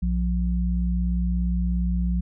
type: tone pair together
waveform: sine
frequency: 60.2 / 177.4 Hz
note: B1 / F3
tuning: -44 / +27 cents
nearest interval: octave + perfect fifth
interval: 1871 cents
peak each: -22 / -25 dBFS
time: 0.02-2.21 s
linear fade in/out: 10 ms
effects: none